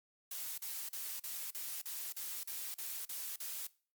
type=noise bursts; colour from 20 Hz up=blue; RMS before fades=-42 dBFS; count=11; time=0.31-3.67 s; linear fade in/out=5 ms; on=270 ms; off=39 ms; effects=noise-tail reverb RT60 0.4 s tail -21 dB re dry + Opus 48 kbps